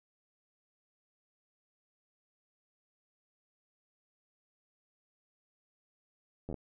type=slowing click train; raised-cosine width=2 ms; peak=-27 dBFS; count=5; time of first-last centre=6.49-6.543 s; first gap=11 ms; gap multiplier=1.12; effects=none